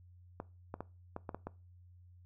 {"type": "clicks", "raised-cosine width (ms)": 1, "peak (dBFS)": -26, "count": 7, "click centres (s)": [0.401, 0.741, 0.806, 1.164, 1.292, 1.346, 1.47], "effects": ["noise-tail reverb RT60 0.3 s tail -20 dB re dry", "added 89 Hz sine -56 dBFS peak until 2.25 s"]}